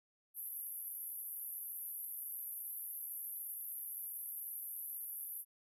white band-pass noise, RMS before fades -45 dBFS, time 0.34-5.45 s, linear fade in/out 50 ms, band 11000 to 13000 Hz, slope 96 dB/octave, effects none

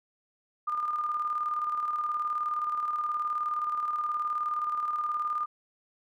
sine tone with tremolo, 1210 Hz, D#6, 49 cents flat, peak -26 dBFS, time 0.67-5.46 s, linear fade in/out 10 ms, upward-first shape square, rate 19 Hz, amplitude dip 40%, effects none

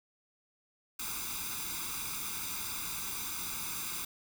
white noise with comb filter, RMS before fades -38 dBFS, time 0.99-4.05 s, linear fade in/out 5 ms, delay 0.82 ms, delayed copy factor +0.95, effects none

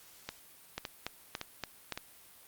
two click trains, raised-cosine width 0.2 ms, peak -20 / -18 dBFS, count 4 / 5, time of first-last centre 0.29-1.975 / 0.78-1.923 s, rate 1.78 / 3.5 Hz, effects white hiss -57 dBFS RMS until 2.47 s + Opus 48 kbps

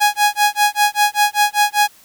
sawtooth tone with tremolo, 830.6 Hz, G#5, in tune, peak -6 dBFS, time 0-1.88 s, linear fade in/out 20 ms, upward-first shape sine, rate 5.1 Hz, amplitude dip 100%, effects white hiss -48 dBFS RMS until 2.04 s

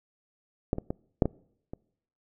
clicks, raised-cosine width 2 ms, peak -11 / -18 / -17 / -6 / -13 / -24 dBFS, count 6, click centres 0.731 / 0.784 / 0.905 / 1.222 / 1.256 / 1.735 s, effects noise-tail reverb RT60 0.7 s tail -25 dB re dry

